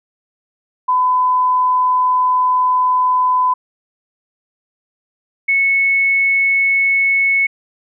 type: tone pair in turn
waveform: sine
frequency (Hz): 1007 / 2203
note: B5 / C#7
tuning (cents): +33 / -11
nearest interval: octave + major second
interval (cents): 1356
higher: second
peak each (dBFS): -11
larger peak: neither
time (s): 0.88-3.54 / 5.48-7.47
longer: first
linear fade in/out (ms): 10
effects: none